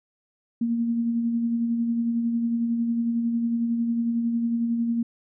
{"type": "tone with tremolo", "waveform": "sine", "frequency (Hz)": 233.1, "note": "A#3", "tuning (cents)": 0, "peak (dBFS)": -20, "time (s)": [0.61, 5.03], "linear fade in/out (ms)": 5, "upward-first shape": "sine", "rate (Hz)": 11, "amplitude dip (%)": 35, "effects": []}